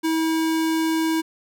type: tone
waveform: square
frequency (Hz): 322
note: E4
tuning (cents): -41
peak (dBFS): -20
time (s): 0.03-1.22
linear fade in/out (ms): 20
effects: none